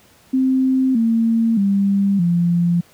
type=tone with pitch steps; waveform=sine; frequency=261.6 / 227.7 / 198.26 / 172.59 Hz; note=C4 / A#3 / G3 / F3; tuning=0 / -40 / +20 / -20 cents; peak=-13 dBFS; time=0.33-2.81 s; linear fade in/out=10 ms; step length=620 ms; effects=pink hiss -51 dBFS RMS until 2.93 s + high-pass 80 Hz 12 dB/octave